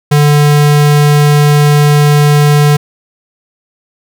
square tone, 147.1 Hz, D3, 3 cents sharp, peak -5 dBFS, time 0.11-2.77 s, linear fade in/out 10 ms, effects none

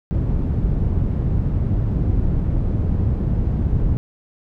white low-pass noise, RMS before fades -19 dBFS, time 0.11-3.97 s, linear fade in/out 0 ms, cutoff 110 Hz, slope 12 dB/octave, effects none

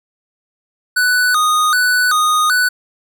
square tone with vibrato, 1358 Hz, F6, 49 cents flat, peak -12 dBFS, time 0.96-2.69 s, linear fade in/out 10 ms, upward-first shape square, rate 1.3 Hz, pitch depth 160 cents each way, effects none

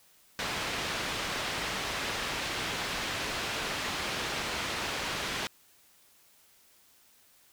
white low-pass noise, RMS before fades -34 dBFS, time 0.39-5.47 s, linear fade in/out 0 ms, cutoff 3400 Hz, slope 12 dB/octave, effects white hiss -62 dBFS RMS until 7.52 s

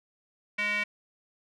square tone with band-pass filter, 207.7 Hz, G#3, in tune, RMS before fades -29 dBFS, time 0.58-0.84 s, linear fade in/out 10 ms, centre 2200 Hz, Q 6.4, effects none

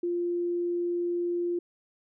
sine tone, 348.4 Hz, F4, 4 cents flat, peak -26 dBFS, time 0.03-1.59 s, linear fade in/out 5 ms, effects none

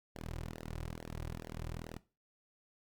sawtooth tone with flanger, 40.49 Hz, E1, 30 cents flat, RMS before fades -44 dBFS, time 0.15-1.98 s, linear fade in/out 10 ms, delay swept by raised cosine 0.78 to 4.58 ms, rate 2.3 Hz, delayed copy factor -0.9, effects noise-tail reverb RT60 0.3 s tail -17 dB re dry + Opus 48 kbps

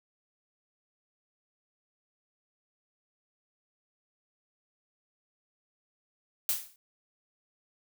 blue noise with exponential decay, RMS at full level -25 dBFS, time 6.49-6.76 s, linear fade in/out 1 ms, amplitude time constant 57 ms, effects none

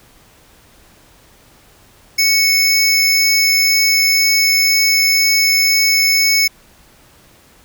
square tone pair together, 2217 / 5267 Hz, C#7 / E8, 0 / -2 cents, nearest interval octave + minor third, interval 1498 cents, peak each -14 dBFS, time 2.18-6.48 s, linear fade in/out 10 ms, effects pink hiss -48 dBFS RMS until 7.64 s

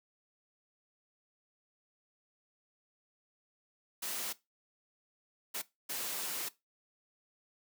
white noise bursts at uneven times, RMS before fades -38 dBFS, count 3, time 4.02-4.33 / 5.54-5.62 / 5.89-6.49 s, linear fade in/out 10 ms, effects noise-tail reverb RT60 0.2 s tail -18 dB re dry + high-pass 200 Hz 12 dB/octave

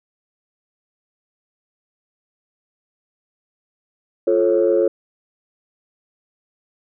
sine chord, F augmented, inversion none, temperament just, 349.2 / 436.5 / 545.7 Hz, F4 / A4 / C#5, 0 / -14 / -27 cents, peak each -17 dBFS, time 4.27-4.88 s, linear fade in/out 5 ms, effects tanh soft clip ceiling -6 dBFS

